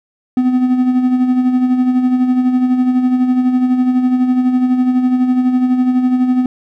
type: tone with tremolo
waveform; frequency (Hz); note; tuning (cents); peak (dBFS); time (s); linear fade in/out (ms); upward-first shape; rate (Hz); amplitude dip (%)
triangle; 252.6; B3; +39; -6; 0.37-6.46; 2; sine; 12; 50
effects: none